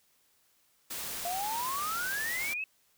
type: noise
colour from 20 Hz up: white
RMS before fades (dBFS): -38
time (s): 0.9-2.54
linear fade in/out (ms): 10
type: exponential sweep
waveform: sine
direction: up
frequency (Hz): 684 to 2637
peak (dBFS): -32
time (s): 1.25-2.64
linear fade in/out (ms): 2
effects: white hiss -69 dBFS RMS until 2.97 s